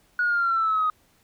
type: exponential sweep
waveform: sine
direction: down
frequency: 1461 to 1244.5 Hz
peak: -19 dBFS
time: 0.19-0.9 s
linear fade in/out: 2 ms
effects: tanh soft clip ceiling -15 dBFS + pink hiss -62 dBFS RMS until 1.23 s